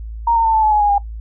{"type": "tone with pitch steps", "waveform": "sine", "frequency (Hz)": [932, 913.3, 895.1, 877.2, 859.6, 842.4, 825.5, 809], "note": ["A#5", "A#5", "A5", "A5", "A5", "G#5", "G#5", "G#5"], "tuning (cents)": [-1, -36, 29, -6, -41, 24, -11, -46], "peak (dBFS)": -11, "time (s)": [0.27, 0.982], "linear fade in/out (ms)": 5, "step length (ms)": 89, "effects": ["noise-tail reverb RT60 0.1 s tail -18 dB re dry", "added 55 Hz sine -26 dBFS peak until 1.2 s"]}